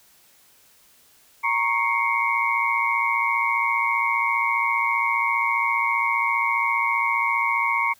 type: tone cluster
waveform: sine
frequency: 935 / 1098 / 2128 / 2243 Hz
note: A#5 / C#6 / C7 / C#7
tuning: +5 / -17 / +29 / +20 cents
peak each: -25 dBFS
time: 1.43-7.94 s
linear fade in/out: 20 ms
effects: white hiss -56 dBFS RMS until 7.99 s